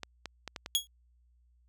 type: clicks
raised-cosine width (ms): 0.2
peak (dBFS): -21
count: 5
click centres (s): 0.033 / 0.257 / 0.477 / 0.562 / 0.661
type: tone with exponential decay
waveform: sawtooth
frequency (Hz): 3325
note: G#7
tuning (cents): +1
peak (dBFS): -18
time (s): 0.75-0.87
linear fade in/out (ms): 0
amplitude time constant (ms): 25
effects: added 60 Hz sine -63 dBFS peak until 1.68 s